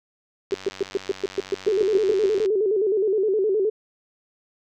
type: click train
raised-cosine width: 0.2 ms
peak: -20 dBFS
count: 186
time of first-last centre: 0.51-2.459 s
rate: 94.9 Hz
type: tone bursts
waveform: sine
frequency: 392 Hz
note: G4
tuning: in tune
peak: -18 dBFS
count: 14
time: 0.52-2.402 s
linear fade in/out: 2 ms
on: 23 ms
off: 120 ms
type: tone with vibrato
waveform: sine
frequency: 407 Hz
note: G#4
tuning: 35 cents flat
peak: -18 dBFS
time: 1.67-3.7 s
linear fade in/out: 10 ms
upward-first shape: square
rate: 9.6 Hz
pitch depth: 110 cents each way
effects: none